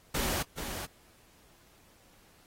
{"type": "noise with echo", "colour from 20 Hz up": "pink", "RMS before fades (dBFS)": -32, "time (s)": [0.14, 0.43], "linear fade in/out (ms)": 10, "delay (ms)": 430, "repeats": 1, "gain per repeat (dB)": -7, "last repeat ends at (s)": 0.86, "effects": ["pink hiss -62 dBFS RMS until 2.46 s", "AAC 48 kbps"]}